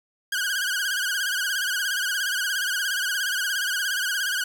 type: tone with vibrato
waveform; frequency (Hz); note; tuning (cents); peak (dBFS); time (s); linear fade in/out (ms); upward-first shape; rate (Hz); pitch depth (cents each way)
sawtooth; 1544; G6; -27; -20; 0.32-4.44; 5; sine; 17; 110
effects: 8-bit